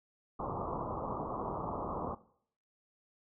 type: low-pass noise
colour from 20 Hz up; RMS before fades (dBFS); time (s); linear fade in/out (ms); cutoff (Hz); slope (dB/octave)
white; -38; 0.39-2.15; 10; 1200; 96
effects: noise-tail reverb RT60 0.6 s tail -18 dB re dry